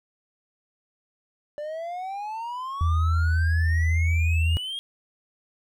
triangle exponential sweep, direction up, 585 to 3272 Hz, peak -28 dBFS, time 1.58-4.79 s, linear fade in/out 0 ms
sine tone with vibrato, 81.9 Hz, E2, 11 cents flat, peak -19 dBFS, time 2.81-4.57 s, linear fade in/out 0 ms, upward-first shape sine, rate 5.5 Hz, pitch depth 9 cents each way
effects none

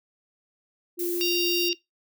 sine tone, 349.2 Hz, F4, in tune, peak -26 dBFS, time 0.97-1.75 s, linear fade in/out 50 ms
violet noise, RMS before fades -33 dBFS, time 0.99-1.69 s, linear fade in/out 5 ms
harmonic tone, 930 Hz, A#5, 4 cents flat, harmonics 3 / 4 / 5 / 6, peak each -27 / -32 / -30 / -32 dBFS, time 1.21-1.73 s, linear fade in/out 0 ms
effects noise-tail reverb RT60 0.2 s tail -23 dB re dry

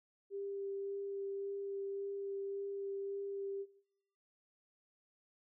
sine tone with vibrato, 396.3 Hz, G4, 19 cents sharp, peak -39 dBFS, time 0.3-3.66 s, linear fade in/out 50 ms, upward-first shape sine, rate 1.8 Hz, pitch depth 9 cents each way, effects noise-tail reverb RT60 0.7 s tail -17 dB re dry

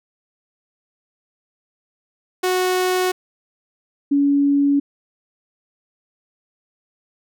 sawtooth / sine tone pair in turn, 367.6 / 282.9 Hz, F#4 / C#4, -11 / +35 cents, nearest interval perfect fourth, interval 454 cents, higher first, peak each -13 dBFS, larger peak neither, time 2.43-3.12 / 4.11-4.8 s, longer neither, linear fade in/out 10 ms, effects none

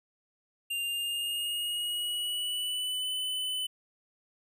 square tone with pitch glide, 2794 to 3012 Hz, F7 to F#7, 0 to +30 cents, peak -31 dBFS, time 0.7-3.67 s, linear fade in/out 10 ms, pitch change +130 cents, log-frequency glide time 0.82-3.1 s, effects none

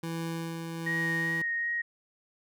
25% pulse tone with tremolo, 165.4 Hz, E3, 6 cents sharp, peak -28 dBFS, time 0.03-1.42 s, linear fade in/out 5 ms, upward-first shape sine, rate 1.2 Hz, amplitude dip 35%
sine tone with vibrato, 1873 Hz, A#6, 8 cents sharp, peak -28 dBFS, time 0.86-1.82 s, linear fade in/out 10 ms, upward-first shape sine, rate 2.6 Hz, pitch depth 10 cents each way
effects none

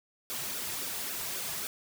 white noise with flanger, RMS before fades -36 dBFS, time 0.3-1.67 s, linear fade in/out 0 ms, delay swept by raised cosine 0.97 to 3.97 ms, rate 3.7 Hz, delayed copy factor -0.7, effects none

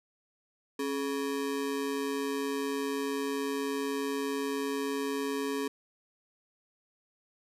square ring-modulated tone, 349.2 Hz, F4, in tune, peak -28 dBFS, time 0.79-5.68 s, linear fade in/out 5 ms, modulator 74.7 Hz, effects resampled to 32000 Hz

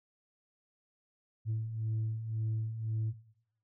sine beating tone pair, 109 / 110.9 Hz, A2 / A2, -16 / +14 cents, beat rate 1.9 Hz, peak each -37 / -31 dBFS, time 1.45-3.14 s, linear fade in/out 50 ms, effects noise-tail reverb RT60 0.8 s tail -19 dB re dry + tanh soft clip ceiling -28 dBFS

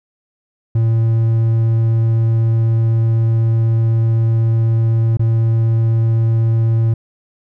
triangle tone with dropouts, 113.5 Hz, A#2, 46 cents flat, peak -9 dBFS, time 0.75-6.94 s, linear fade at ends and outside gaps 5 ms, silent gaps 5.171-5.194 s, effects none

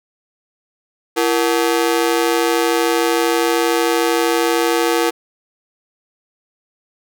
sawtooth ring-modulated tone, 404.1 Hz, G#4, 47 cents flat, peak -7 dBFS, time 1.16-5.11 s, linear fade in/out 20 ms, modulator 66.5 Hz, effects none

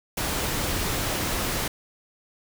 pink noise, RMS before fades -27 dBFS, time 0.17-1.68 s, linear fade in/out 5 ms, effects none

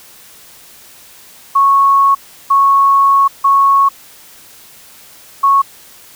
sine tone bursts at uneven times, 1104 Hz, C#6, 7 cents flat, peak -6 dBFS, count 4, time 1.55-2.15 / 2.5-3.28 / 3.44-3.89 / 5.43-5.62 s, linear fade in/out 10 ms, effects white hiss -40 dBFS RMS until 6.15 s

